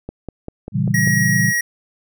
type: click train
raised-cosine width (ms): 2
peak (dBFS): -15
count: 6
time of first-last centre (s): 0.09-1.074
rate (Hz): 5.08
type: chord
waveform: sine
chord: A# diminished seventh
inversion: none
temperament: equal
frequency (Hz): 116.54 / 138.59 / 164.81 / 196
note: A#2 / C#3 / E3 / G3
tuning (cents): 0 / 0 / 0 / 0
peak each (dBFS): -21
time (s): 0.72-1.53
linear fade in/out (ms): 50
type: tone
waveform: square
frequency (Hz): 1900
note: A#6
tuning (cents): +33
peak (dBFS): -17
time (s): 0.94-1.61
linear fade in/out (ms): 5
effects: none